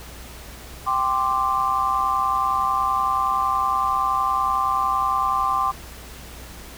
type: chord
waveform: sine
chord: G suspended fourth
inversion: none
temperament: just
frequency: 784 / 1045.3 / 1176 Hz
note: G5 / C6 / D6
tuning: 0 / -2 / +2 cents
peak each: -26 / -22 / -22 dBFS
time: 0.86-5.72 s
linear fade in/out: 20 ms
effects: added 60 Hz sine -41 dBFS peak until 6.77 s + pink hiss -41 dBFS RMS until 6.77 s